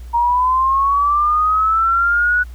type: linear sweep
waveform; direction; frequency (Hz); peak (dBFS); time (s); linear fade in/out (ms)
sine; up; 935 to 1480; -12; 0.13-2.44; 20
effects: added 60 Hz sine -30 dBFS peak until 2.54 s + pink hiss -50 dBFS RMS until 2.54 s